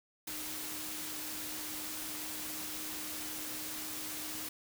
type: tone in noise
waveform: sine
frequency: 307.4 Hz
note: D#4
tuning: 21 cents flat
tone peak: -49 dBFS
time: 0.27-4.49 s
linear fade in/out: 5 ms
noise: white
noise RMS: -41 dBFS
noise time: 0.27-4.49 s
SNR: -11 dB
effects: none